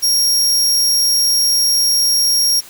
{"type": "tone", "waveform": "sawtooth", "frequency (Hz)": 5588, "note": "F8", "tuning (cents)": 0, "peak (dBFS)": -9, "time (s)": [0.02, 2.61], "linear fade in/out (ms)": 20, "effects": ["white hiss -39 dBFS RMS until 2.69 s"]}